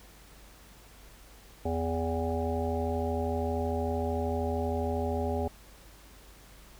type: harmonic tone with a mistuned harmonic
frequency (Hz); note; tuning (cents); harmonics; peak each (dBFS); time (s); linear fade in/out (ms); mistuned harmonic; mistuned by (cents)
82.41; E2; 0; 1 / 3 / 5 / 7 / 9 / 10; -32 / -35 / -34 / -36 / -38 / -39; 1.65-5.48; 5; 10; -20
effects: added 50 Hz sine -54 dBFS peak until 6.79 s + pink hiss -55 dBFS RMS until 6.79 s